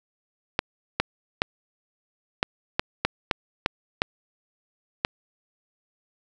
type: clicks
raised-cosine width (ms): 0.3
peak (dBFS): -4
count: 10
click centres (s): 0.591 / 1 / 1.419 / 2.429 / 2.795 / 3.05 / 3.312 / 3.661 / 4.019 / 5.049
effects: none